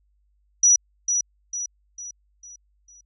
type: tone with echo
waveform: sine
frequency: 5860 Hz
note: F#8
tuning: 18 cents flat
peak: -12 dBFS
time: 0.63-0.76 s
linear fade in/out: 5 ms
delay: 450 ms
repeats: 5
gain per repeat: -7 dB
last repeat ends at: 3.01 s
effects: added 50 Hz sine -62 dBFS peak until 3.05 s